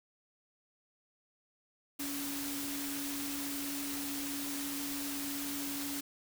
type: tone in noise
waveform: sine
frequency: 282.4 Hz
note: C#4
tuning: 32 cents sharp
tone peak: -39 dBFS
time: 1.99-6.01 s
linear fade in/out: 10 ms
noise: white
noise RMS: -40 dBFS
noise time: 1.99-6.01 s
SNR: -2 dB
effects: none